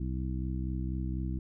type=harmonic tone; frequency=64.1 Hz; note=C2; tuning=35 cents flat; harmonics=1 / 2 / 3 / 4 / 5; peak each=-33 / -37 / -39 / -44 / -42 dBFS; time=0-1.39 s; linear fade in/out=5 ms; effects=none